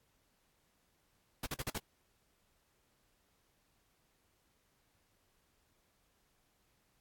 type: noise bursts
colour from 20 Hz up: pink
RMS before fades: -38 dBFS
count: 5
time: 1.43-1.78 s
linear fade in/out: 5 ms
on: 34 ms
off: 45 ms
effects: pink hiss -75 dBFS RMS until 7 s + AAC 64 kbps